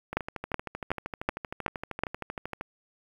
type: two click trains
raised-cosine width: 0.5 ms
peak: -10 / -19 dBFS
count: 6 / 33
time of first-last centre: 0.17-2.036 / 0.13-2.611 s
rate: 2.68 / 12.9 Hz
effects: 8-bit